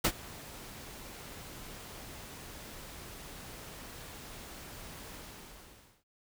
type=noise with ADSR envelope; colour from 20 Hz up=pink; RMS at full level=-25 dBFS; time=0.04-6.04 s; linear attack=9 ms; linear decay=65 ms; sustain=-22 dB; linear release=890 ms; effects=none